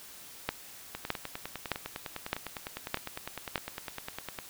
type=two click trains; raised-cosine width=0.3 ms; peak=-20 / -12 dBFS; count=35 / 6; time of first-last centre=0.95-4.388 / 0.49-3.557 s; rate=9.89 / 1.63 Hz; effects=white hiss -49 dBFS RMS until 4.49 s